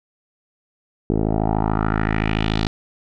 10% pulse tone with low-pass filter sweep, 53.6 Hz, A1, 45 cents flat, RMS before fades -20 dBFS, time 1.1-2.67 s, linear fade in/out 0 ms, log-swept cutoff 440 to 4400 Hz, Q 2.8, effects none

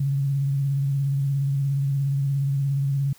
sine tone with vibrato, 138.59 Hz, C#3, in tune, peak -20 dBFS, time 0-3.13 s, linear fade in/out 5 ms, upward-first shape sine, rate 17 Hz, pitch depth 38 cents each way, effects white hiss -54 dBFS RMS until 3.18 s

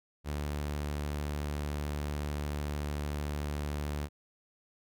sawtooth tone, 73.5 Hz, D2, 2 cents sharp, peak -29 dBFS, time 0.24-4.09 s, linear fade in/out 50 ms, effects none

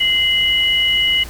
sine tone pair together, 2075 / 2934 Hz, C7 / F#7, -15 / -15 cents, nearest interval tritone, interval 600 cents, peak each -18 / -14 dBFS, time 0-1.24 s, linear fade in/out 10 ms, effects added 60 Hz sine -36 dBFS peak until 1.29 s + pink hiss -36 dBFS RMS until 1.29 s

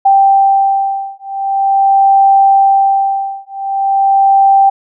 sine beating tone pair, 784 / 784.44 Hz, G5 / G5, 0 / +1 cents, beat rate 0.44 Hz, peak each -10 dBFS, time 0.05-4.7 s, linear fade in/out 10 ms, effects none

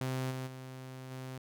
sawtooth tone with level steps, 130 Hz, C3, 11 cents flat, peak -29 / -33 / -40 / -37 dBFS, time 0.01-1.38 s, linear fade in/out 2 ms, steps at 0.3 / 0.46 / 1.1 s, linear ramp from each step 20 ms, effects none

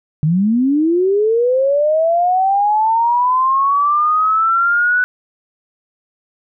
sine linear sweep, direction up, 145.8 to 1493 Hz, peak -11 dBFS, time 0.23-5.04 s, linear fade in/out 0 ms, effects none

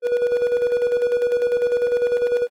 triangle tone with tremolo, 484.8 Hz, B4, 32 cents flat, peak -13 dBFS, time 0.02-2.48 s, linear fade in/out 50 ms, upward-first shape square, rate 10 Hz, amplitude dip 50%, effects AAC 48 kbps

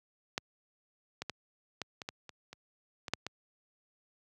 clicks, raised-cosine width 0.2 ms, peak -15 / -20 / -19 / -19 / -24 / -20 / -28 / -29 / -22 / -12 / -20 dBFS, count 11, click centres 0.379 / 1.22 / 1.297 / 1.817 / 2.018 / 2.089 / 2.293 / 2.53 / 3.082 / 3.136 / 3.266 s, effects high-pass 80 Hz 12 dB/octave

